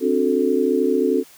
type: chord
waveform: sine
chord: D dominant seventh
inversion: third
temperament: just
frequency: 264.3 / 293.7 / 367.1 / 440.5 Hz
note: C4 / D4 / F#4 / A4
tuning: +18 / 0 / -14 / +2 cents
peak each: -21 / -24 / -21 / -20 dBFS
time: 0-1.24 s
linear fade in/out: 50 ms
effects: white hiss -48 dBFS RMS until 1.37 s